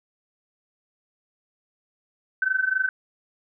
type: tone with amplitude modulation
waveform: sine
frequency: 1528 Hz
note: G6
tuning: 45 cents flat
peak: -17 dBFS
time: 2.42-2.89 s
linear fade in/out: 2 ms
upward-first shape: sine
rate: 23.8 Hz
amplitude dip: 85%
effects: none